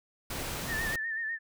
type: noise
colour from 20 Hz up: pink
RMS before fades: -36 dBFS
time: 0.3-0.96 s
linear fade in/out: 5 ms
type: tone with vibrato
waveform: sine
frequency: 1799 Hz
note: A6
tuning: 38 cents sharp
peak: -31 dBFS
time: 0.67-1.39 s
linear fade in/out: 50 ms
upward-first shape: sine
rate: 8 Hz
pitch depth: 57 cents each way
effects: none